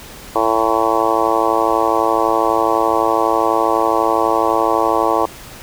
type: harmonic tone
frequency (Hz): 112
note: A2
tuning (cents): +31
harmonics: 3 / 4 / 5 / 6 / 7 / 8 / 9 / 10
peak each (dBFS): -21 / -21 / -21 / -21 / -21 / -21 / -21 / -21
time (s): 0.35-5.26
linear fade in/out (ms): 10
effects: pink hiss -36 dBFS RMS until 5.62 s